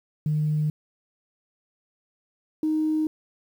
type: tone pair in turn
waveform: sine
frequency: 152.1 / 311 Hz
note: D#3 / D#4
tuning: -39 / -1 cents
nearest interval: octave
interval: 1238 cents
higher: second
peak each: -20 dBFS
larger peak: neither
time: 0.26-0.7 / 2.63-3.07 s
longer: neither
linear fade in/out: 2 ms
effects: tanh soft clip ceiling -16 dBFS + 9-bit